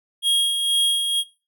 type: tone with tremolo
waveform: square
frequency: 3271 Hz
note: G#7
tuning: 27 cents flat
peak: -17 dBFS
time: 0.22-1.24 s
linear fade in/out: 50 ms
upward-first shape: sine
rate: 2.1 Hz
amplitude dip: 45%
effects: noise-tail reverb RT60 0.3 s tail -17 dB re dry